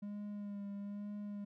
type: tone with vibrato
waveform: triangle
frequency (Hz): 203.7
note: G#3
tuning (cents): -33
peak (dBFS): -39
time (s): 0.02-1.45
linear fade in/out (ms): 10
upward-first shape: sine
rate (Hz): 1.1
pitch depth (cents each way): 25
effects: none